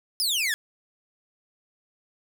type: exponential sweep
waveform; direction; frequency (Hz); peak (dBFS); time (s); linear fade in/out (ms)
sawtooth; down; 5274 to 1650; -20; 0.2-0.54; 0
effects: none